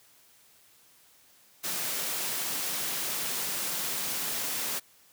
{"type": "high-pass noise", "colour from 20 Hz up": "white", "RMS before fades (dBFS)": -32, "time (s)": [1.63, 4.8], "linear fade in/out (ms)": 20, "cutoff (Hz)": 120, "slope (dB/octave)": 96, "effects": ["white hiss -60 dBFS RMS until 5.12 s", "high-pass 60 Hz 12 dB/octave"]}